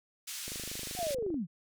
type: band-pass noise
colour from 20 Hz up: white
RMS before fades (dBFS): -41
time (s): 0.27-1.15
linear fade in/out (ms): 10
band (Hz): 2100 to 10000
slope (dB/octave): 12
type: click train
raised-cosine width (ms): 2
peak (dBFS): -31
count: 23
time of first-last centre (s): 0.48-1.343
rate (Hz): 25.5
type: linear sweep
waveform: sine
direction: down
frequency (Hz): 758 to 146.1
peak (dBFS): -31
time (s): 0.96-1.47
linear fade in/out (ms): 50
effects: none